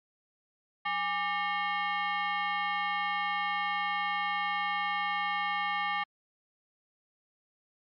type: tone with frequency modulation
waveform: sine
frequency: 180 Hz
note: F#3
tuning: 47 cents flat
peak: -28 dBFS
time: 0.85-6.04 s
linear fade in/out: 10 ms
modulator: 1000 Hz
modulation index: 2.3
effects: MP3 48 kbps